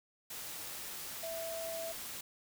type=tone in noise; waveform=sine; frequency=659 Hz; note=E5; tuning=1 cent flat; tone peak=-39 dBFS; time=1.23-1.92 s; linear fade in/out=5 ms; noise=white; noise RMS=-44 dBFS; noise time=0.3-2.21 s; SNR=+2 dB; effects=none